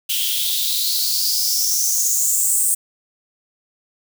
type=noise with high-pass filter sweep; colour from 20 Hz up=blue; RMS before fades=-19 dBFS; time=0.09-2.75 s; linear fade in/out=10 ms; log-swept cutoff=3000 to 8600 Hz; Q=6.3; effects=none